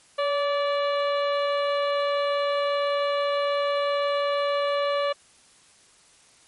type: harmonic tone with a mistuned harmonic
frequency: 579 Hz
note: D5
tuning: 25 cents flat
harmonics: 1 / 2 / 3 / 4 / 5 / 6 / 7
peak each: -23 / -28 / -36 / -38 / -37 / -41 / -40 dBFS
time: 0.18-5.13 s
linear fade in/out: 10 ms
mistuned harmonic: 1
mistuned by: -31 cents
effects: white hiss -56 dBFS RMS until 6.47 s + MP3 48 kbps